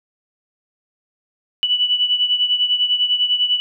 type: beating tone pair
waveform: sine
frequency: 2960 / 2970 Hz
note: F#7 / F#7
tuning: 0 / +6 cents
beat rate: 10 Hz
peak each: -16 / -21 dBFS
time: 1.63-3.6 s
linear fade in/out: 0 ms
effects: none